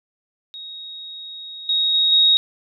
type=tone with level steps; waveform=sine; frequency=3767 Hz; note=A#7; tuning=17 cents sharp; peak=-32 / -16 / -14 / -11 dBFS; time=0.54-2.37 s; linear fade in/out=0 ms; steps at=1.69 / 1.94 / 2.12 s; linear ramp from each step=2 ms; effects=none